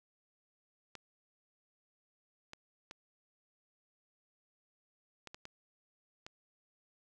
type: clicks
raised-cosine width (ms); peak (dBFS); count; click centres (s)
0.2; -29; 7; 0.953 / 2.534 / 2.911 / 5.273 / 5.345 / 5.454 / 6.265
effects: none